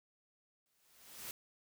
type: noise with exponential growth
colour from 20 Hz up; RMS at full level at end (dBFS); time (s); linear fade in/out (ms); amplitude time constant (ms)
white; -43; 0.66-1.31; 0; 140
effects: none